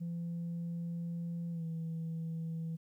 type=tone with pitch glide; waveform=sine; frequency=170 to 163.45 Hz; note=F3 to E3; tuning=-46 to -14 cents; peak=-34 dBFS; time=0-2.77 s; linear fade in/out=20 ms; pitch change=-68 cents; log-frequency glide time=1.51-1.64 s; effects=tanh soft clip ceiling -34 dBFS + 12-bit